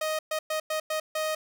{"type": "tone bursts at uneven times", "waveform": "sawtooth", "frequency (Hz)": 624, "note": "D#5", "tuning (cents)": 5, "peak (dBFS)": -23, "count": 6, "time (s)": [[0.01, 0.19], [0.31, 0.39], [0.5, 0.6], [0.7, 0.8], [0.9, 1], [1.15, 1.35]], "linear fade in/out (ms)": 5, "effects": []}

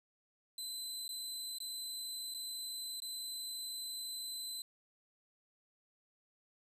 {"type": "tone with dropouts", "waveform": "25% pulse", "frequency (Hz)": 4037, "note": "B7", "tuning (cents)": 37, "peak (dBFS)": -36, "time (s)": [0.58, 4.62], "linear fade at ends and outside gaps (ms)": 2, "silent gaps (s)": [[1.08, 1.09], [1.585, 1.602], [2.34, 2.346], [3.002, 3.02]], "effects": []}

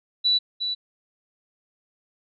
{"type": "tone with echo", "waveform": "sine", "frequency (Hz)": 3951, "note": "B7", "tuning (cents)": 0, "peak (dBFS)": -17, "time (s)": [0.24, 0.39], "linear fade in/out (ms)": 20, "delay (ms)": 360, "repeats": 1, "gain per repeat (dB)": -7, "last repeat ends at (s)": 0.75, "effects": []}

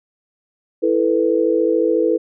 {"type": "chord", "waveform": "sine", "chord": "E suspended fourth", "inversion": "none", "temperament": "equal", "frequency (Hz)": [329.6, 440, 493.9], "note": ["E4", "A4", "B4"], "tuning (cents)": [0, 0, 0], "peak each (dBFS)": -18, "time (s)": [0.82, 2.18], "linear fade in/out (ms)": 20, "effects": []}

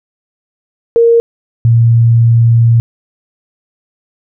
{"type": "tone pair in turn", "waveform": "sine", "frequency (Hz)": [464.9, 116.22], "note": ["A#4", "A#2"], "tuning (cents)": [-5, -5], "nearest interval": "2 octaves", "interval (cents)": 2400, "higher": "first", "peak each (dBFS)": -4, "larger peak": "neither", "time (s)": [[0.96, 1.2], [1.65, 2.8]], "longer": "second", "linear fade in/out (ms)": 0, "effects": []}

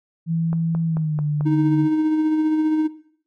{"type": "tone with pitch glide", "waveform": "sine", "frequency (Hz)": [164.81, 148.54], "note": ["E3", "D3"], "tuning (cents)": [0, 20], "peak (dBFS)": -19, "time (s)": [0.26, 1.89], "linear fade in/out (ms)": 50, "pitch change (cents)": -180, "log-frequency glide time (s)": [0.85, 1.23]}
{"type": "click train", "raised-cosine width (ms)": 1, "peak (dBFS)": -19, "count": 5, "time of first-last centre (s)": [0.53, 1.409], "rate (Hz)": 4.55}
{"type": "tone with tremolo", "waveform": "triangle", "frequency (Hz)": 311.1, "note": "D#4", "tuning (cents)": 0, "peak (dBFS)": -14, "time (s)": [1.45, 2.88], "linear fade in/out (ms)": 20, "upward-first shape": "sine", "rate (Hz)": 15, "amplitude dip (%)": 35}
{"effects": ["noise-tail reverb RT60 0.6 s tail -17 dB re dry"]}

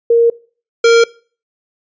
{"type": "tone pair in turn", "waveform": ["sine", "square"], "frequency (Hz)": [466.2, 463.7], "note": ["A#4", "A#4"], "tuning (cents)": [0, -9], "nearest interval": "unison", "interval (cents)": 9, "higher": "first", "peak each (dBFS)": -6, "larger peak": "neither", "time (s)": [[0.1, 0.3], [0.84, 1.04]], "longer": "neither", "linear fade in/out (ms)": 5, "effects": ["noise-tail reverb RT60 0.4 s tail -22 dB re dry", "resampled to 16000 Hz"]}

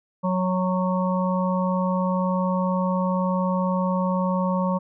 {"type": "harmonic tone", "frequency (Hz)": 184.2, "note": "F#3", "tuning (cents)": -7, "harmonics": [1, 3, 5, 6], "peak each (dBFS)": [-22, -27, -29, -30], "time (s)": [0.23, 4.79], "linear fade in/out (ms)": 20, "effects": []}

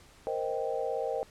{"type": "chord", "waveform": "sine", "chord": "C minor seventh", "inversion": "third", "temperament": "equal", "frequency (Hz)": [466.2, 523.3, 622.3, 784], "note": ["Bb4", "C5", "Eb5", "G5"], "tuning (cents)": [0, 0, 0, 0], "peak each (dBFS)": [-34, -34, -36, -37], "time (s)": [0.27, 1.23], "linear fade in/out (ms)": 0, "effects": ["pink hiss -57 dBFS RMS until 1.3 s", "low-pass 10000 Hz 12 dB/octave"]}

